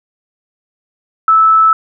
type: tone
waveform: sine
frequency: 1310 Hz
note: E6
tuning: 11 cents flat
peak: -5 dBFS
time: 1.28-1.73 s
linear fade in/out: 2 ms
effects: none